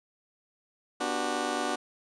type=chord; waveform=15% pulse; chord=G major seventh; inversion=first; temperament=just; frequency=245 / 294 / 367.5 / 392 Hz; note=B3 / D4 / F#4 / G4; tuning=-14 / +2 / -12 / 0 cents; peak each=-29 / -27 / -28 / -32 dBFS; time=1-1.76 s; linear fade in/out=10 ms; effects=resampled to 22050 Hz